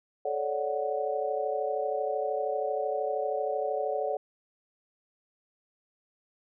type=chord; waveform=sine; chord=D major seventh; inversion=second; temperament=equal with one note detuned; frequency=434.4 / 554.4 / 587.3 / 740 Hz; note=A4 / C#5 / D5 / F#5; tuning=-22 / 0 / 0 / 0 cents; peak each=-33 dBFS; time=0.25-4.17 s; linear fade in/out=5 ms; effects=none